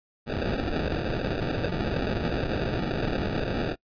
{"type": "noise with sample-and-hold", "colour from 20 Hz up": "blue", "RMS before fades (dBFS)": -28, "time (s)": [0.26, 3.76], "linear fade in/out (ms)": 50, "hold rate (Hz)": 1050, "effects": ["noise-tail reverb RT60 0.1 s tail -24 dB re dry", "resampled to 11025 Hz"]}